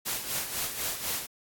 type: noise with tremolo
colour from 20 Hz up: white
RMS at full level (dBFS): -30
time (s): 0.05-1.27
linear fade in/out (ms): 20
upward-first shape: sine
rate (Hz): 4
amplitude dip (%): 60
effects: AAC 64 kbps